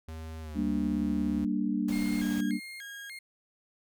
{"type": "tone with pitch glide", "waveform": "square", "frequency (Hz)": [80, 73.79], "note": ["D#2", "D2"], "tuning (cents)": [49, 9], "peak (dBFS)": -39, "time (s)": [0.08, 1.45], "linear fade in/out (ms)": 5, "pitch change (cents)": -140, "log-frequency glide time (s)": [0.41, 0.6]}
{"type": "chord", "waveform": "sine", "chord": "G minor", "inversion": "none", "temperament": "equal", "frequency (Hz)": [196, 233.1, 293.7], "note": ["G3", "Bb3", "D4"], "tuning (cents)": [0, 0, 0], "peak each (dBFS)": -31, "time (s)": [0.54, 2.6], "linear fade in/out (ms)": 50}
{"type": "noise", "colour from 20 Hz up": "pink", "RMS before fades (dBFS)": -43, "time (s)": [1.88, 2.41], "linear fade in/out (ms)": 5}
{"type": "tone with vibrato", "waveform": "35% pulse", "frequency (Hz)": 1864.7, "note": "A#6", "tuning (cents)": 0, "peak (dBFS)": -39, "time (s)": [1.92, 3.19], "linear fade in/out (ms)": 5, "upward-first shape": "square", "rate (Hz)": 1.7, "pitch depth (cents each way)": 230}
{"effects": []}